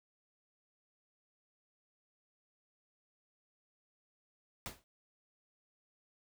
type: noise with exponential decay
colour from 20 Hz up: pink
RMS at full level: -39 dBFS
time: 4.66-4.84 s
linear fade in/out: 0 ms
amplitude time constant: 37 ms
effects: none